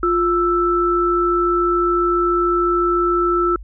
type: tone pair together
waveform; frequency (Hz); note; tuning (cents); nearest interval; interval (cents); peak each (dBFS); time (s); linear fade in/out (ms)
sine; 350.4 / 1323; F4 / E6; +6 / +6; octave + major seventh; 2300; -17; 0.03-3.56; 2
effects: added 50 Hz sine -32 dBFS peak until 3.63 s